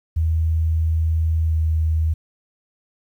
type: tone with pitch glide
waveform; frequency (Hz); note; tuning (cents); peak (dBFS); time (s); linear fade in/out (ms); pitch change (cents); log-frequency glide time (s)
sine; 80.5 to 79.53; E2 to D#2; -41 to +38; -16; 0.16-2.14; 10; -21; 1.46-1.54
effects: 9-bit